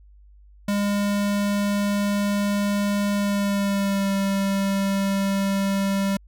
square tone with pitch glide, 203.1 to 196.52 Hz, G#3 to G3, -38 to +5 cents, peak -21 dBFS, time 0.68-6.17 s, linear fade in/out 5 ms, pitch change -57 cents, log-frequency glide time 3.14-4.13 s, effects added 50 Hz sine -47 dBFS peak until 6.27 s

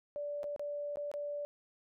sine tone with dropouts, 582 Hz, D5, 16 cents flat, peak -36 dBFS, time 0.16-1.45 s, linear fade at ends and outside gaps 0 ms, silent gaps 0.432-0.441 / 0.562-0.595 / 0.958-0.971 / 1.115-1.139 s, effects none

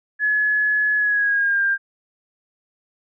sine tone with pitch glide, 1700 to 1595.3 Hz, G#6 to G6, +40 to +30 cents, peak -16 dBFS, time 0.19-1.78 s, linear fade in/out 50 ms, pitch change -110 cents, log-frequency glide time 0.96-1.63 s, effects none

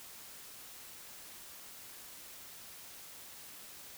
silence, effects white hiss -51 dBFS RMS until 3.97 s

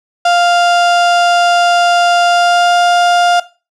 35% pulse tone with pitch glide, 698.5 to 702.5 Hz, F5 to F5, 0 to +10 cents, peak -6 dBFS, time 0.25-3.4 s, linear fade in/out 5 ms, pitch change +10 cents, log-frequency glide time 2.29-2.74 s, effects noise-tail reverb RT60 0.3 s tail -17 dB re dry + low-pass 6000 Hz 12 dB/octave

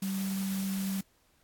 sine tone in noise, 193 Hz, G3, 27 cents flat, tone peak -30 dBFS, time 0.02-1.01 s, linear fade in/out 5 ms, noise white, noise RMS -42 dBFS, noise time 0.02-1.01 s, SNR +9 dB, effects pink hiss -68 dBFS RMS until 1.43 s + AAC 64 kbps

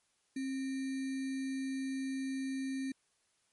sine tone with sample-and-hold, 267.1 Hz, C4, 36 cents sharp, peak -34 dBFS, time 0.36-2.92 s, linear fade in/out 5 ms, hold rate 2100 Hz, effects white hiss -75 dBFS RMS until 3.52 s + MP3 48 kbps

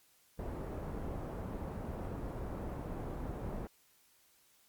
pink low-pass noise, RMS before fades -41 dBFS, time 0.39-3.67 s, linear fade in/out 2 ms, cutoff 770 Hz, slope 12 dB/octave, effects white hiss -68 dBFS RMS until 4.68 s + Opus 48 kbps

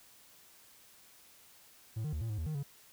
triangle tone with pitch steps, 110.5 / 152.2 / 76 / 113.6 / 106.4 / 79.4 / 154.7 / 140.6 Hz, A2 / D#3 / D#2 / A#2 / G#2 / D#2 / D#3 / C#3, +8 / -38 / -40 / -44 / +42 / +36 / -10 / +25 cents, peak -32 dBFS, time 1.96-2.632 s, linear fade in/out 10 ms, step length 84 ms, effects white hiss -60 dBFS RMS until 2.92 s

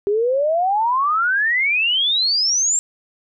sine exponential sweep, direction up, 394.8 to 7580 Hz, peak -15 dBFS, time 0.07-2.79 s, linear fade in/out 0 ms, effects none

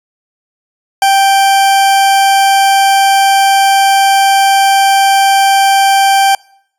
40% pulse tone, 784 Hz, G5, in tune, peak -5 dBFS, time 1.02-6.35 s, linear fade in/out 2 ms, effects noise-tail reverb RT60 0.7 s tail -26 dB re dry + resampled to 32000 Hz

